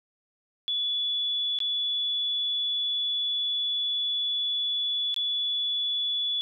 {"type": "tone with dropouts", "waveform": "sine", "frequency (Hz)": 3429, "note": "A7", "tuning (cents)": -45, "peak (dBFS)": -25, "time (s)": [0.68, 6.41], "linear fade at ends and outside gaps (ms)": 0, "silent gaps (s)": [[1.588, 1.603], [5.143, 5.163]], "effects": []}